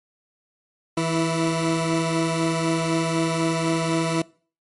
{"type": "tone pair together", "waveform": "20% pulse", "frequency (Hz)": [163.01, 330], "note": ["E3", "E4"], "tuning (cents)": [-19, 2], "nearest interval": "octave", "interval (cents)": 1221, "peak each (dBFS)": [-18, -19], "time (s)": [0.97, 4.22], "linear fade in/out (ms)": 5, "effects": ["noise-tail reverb RT60 0.4 s tail -22 dB re dry", "MP3 48 kbps"]}